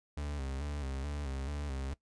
40% pulse tone with vibrato, 70 Hz, C#2, 18 cents sharp, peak -35 dBFS, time 0.17-1.94 s, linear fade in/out 5 ms, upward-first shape square, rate 2.3 Hz, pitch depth 70 cents each way, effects noise-tail reverb RT60 0.1 s tail -19 dB re dry + resampled to 22050 Hz

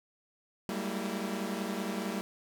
sawtooth tone cluster, 193 / 203.8 / 228.6 / 330.7 Hz, G3 / G#3 / A#3 / E4, -27 / -32 / -34 / +6 cents, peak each -33 / -36 / -34 / -37 dBFS, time 0.69-2.21 s, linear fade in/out 0 ms, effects none

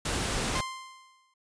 pink noise, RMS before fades -30 dBFS, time 0.05-0.61 s, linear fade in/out 5 ms
sawtooth tone with exponential decay, 1046.5 Hz, C6, in tune, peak -25 dBFS, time 0.55-1.34 s, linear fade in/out 5 ms, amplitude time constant 170 ms
effects resampled to 22050 Hz

